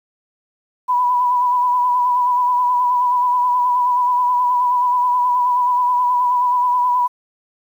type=tone with vibrato; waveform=sine; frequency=987 Hz; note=B5; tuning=1 cent flat; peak=-13 dBFS; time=0.88-7.08 s; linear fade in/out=20 ms; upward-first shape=sine; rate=9.4 Hz; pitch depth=31 cents each way; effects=8-bit